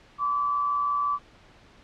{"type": "tone pair together", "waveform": "sine", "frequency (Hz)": [1027.2, 1153], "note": ["C6", "D6"], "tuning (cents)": [-32, -32], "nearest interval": "major second", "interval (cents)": 200, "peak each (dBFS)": [-35, -23], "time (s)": [0.18, 1.19], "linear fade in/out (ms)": 50, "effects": ["pink hiss -54 dBFS RMS until 1.83 s", "low-pass 4000 Hz 12 dB/octave"]}